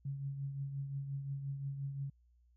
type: tone with tremolo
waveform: sine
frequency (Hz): 138.59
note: C#3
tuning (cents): 0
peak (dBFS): -35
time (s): 0.05-2.1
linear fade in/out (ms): 5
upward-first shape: triangle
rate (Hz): 5.7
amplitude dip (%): 55
effects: added 60 Hz sine -65 dBFS peak until 2.56 s